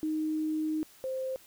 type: tone pair in turn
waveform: sine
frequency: 311.1 / 523.2 Hz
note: D#4 / C5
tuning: 0 / 0 cents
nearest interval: major sixth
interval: 900 cents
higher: second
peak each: -28 / -31 dBFS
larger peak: first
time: 0.03-0.83 / 1.04-1.36 s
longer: first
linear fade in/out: 0 ms
effects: white hiss -57 dBFS RMS until 1.46 s